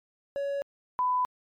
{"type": "tone pair in turn", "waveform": ["triangle", "sine"], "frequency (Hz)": [561, 999.6], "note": ["C#5", "B5"], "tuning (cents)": [21, 21], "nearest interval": "minor seventh", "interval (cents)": 1000, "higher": "second", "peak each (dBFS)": [-26, -23], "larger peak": "second", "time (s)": [[0.36, 0.62], [0.99, 1.25]], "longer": "neither", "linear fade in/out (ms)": 0, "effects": ["MP3 96 kbps"]}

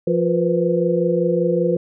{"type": "tone cluster", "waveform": "sine", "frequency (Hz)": [173.7, 354.3, 483.8, 509], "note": ["F3", "F4", "B4", "C5"], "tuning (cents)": [-9, 25, -36, -48], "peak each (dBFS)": -21, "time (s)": [0.07, 1.77], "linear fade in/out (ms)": 5, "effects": []}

